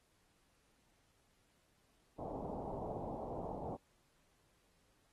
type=low-pass noise; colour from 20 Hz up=white; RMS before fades=-44 dBFS; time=2.18-3.77 s; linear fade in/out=20 ms; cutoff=870 Hz; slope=48 dB/octave; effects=pink hiss -75 dBFS RMS until 5.12 s + AAC 32 kbps